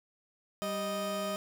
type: tone pair together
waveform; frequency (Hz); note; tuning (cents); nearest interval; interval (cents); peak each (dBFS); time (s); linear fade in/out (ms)
30% pulse; 196.01 / 622.3; G3 / D#5; 0 / 0; octave + minor sixth; 2000; -35 / -31; 0.62-1.36; 0
effects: none